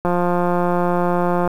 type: click train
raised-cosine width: 1 ms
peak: -6 dBFS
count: 252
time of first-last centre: 0.05-1.476 s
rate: 176 Hz
effects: 7-bit